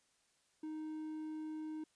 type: tone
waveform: triangle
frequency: 311.1 Hz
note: D#4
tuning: in tune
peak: -39 dBFS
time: 0.63-1.84 s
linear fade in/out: 5 ms
effects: white hiss -75 dBFS RMS until 1.95 s + resampled to 22050 Hz